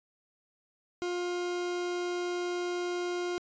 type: tone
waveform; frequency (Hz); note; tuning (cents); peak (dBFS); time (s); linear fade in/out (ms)
40% pulse; 354; F4; +23; -30; 1.02-3.38; 0
effects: resampled to 16000 Hz